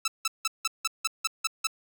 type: tone bursts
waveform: 10% pulse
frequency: 1317 Hz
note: E6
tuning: 2 cents flat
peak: -16 dBFS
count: 9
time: 0.05-1.671 s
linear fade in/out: 5 ms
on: 29 ms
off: 170 ms
effects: none